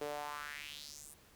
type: tone with high-pass filter sweep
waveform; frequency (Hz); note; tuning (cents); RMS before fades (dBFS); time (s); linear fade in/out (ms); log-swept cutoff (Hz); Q
sawtooth; 146.83; D3; 0; -45; 0.01-1.14; 5; 430 to 9900; 3.2
effects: pink hiss -63 dBFS RMS until 1.35 s